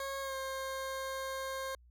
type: tone with pitch glide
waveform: 20% pulse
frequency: 545 to 532.2 Hz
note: C#5 to C5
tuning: -29 to +29 cents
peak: -32 dBFS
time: 0-1.75 s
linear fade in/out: 2 ms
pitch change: -42 cents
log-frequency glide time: 0.21-0.35 s
effects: added 60 Hz sine -58 dBFS peak until 1.9 s